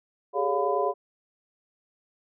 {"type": "tone cluster", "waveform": "sine", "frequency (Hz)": [395.7, 425.3, 565, 704, 1004], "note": ["G4", "G#4", "C#5", "F5", "B5"], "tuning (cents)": [16, 41, 33, 14, 28], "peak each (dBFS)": -29, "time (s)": [0.33, 0.94], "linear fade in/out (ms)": 50, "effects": []}